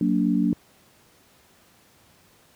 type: chord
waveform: sine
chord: Gb augmented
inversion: none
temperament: just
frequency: 185 / 231.2 / 289.1 Hz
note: Gb3 / Bb3 / D4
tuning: 0 / -14 / -27 cents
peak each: -23 dBFS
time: 0.01-0.53 s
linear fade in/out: 2 ms
effects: pink hiss -57 dBFS RMS until 2.55 s + high-pass 80 Hz 12 dB/octave